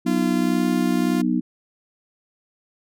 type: chord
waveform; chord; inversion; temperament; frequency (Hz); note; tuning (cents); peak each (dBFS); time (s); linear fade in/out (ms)
sine; B major; second; just; 185.21 / 246.9 / 308.7; F#3 / B3 / D#4; +2 / 0 / -14; -24 / -21 / -23; 0.05-1.41; 20
type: tone with pitch glide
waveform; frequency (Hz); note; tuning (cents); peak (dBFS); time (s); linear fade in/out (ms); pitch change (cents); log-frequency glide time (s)
sawtooth; 344.4 to 349.4; F4 to F4; -24 to +1; -22; 0.06-1.22; 10; +25; 0.35-0.67
effects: none